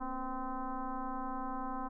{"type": "tone with frequency modulation", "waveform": "sine", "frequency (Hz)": 523.3, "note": "C5", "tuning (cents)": 0, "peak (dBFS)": -35, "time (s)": [0, 1.89], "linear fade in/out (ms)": 20, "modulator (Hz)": 254, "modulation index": 2.7, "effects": []}